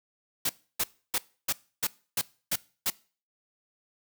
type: noise bursts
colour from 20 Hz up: white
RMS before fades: -27 dBFS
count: 8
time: 0.45-2.902 s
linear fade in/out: 5 ms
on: 44 ms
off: 300 ms
effects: noise-tail reverb RT60 0.4 s tail -22 dB re dry